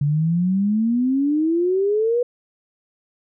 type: exponential sweep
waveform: sine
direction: up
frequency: 141.1 to 493.9 Hz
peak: -16 dBFS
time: 0.01-2.23 s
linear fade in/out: 5 ms
effects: none